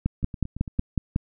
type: two click trains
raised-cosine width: 5 ms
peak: -22 / -10 dBFS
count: 6 / 7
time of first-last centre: 0.23-0.79 / 0.06-1.161 s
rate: 8.93 / 5.45 Hz
effects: none